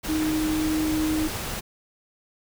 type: tone in noise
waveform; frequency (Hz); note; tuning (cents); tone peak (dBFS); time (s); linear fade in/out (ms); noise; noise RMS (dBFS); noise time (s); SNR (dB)
sine; 311.1; D#4; 0; -22; 0.08-1.28; 20; pink; -31; 0.03-1.61; +6
effects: none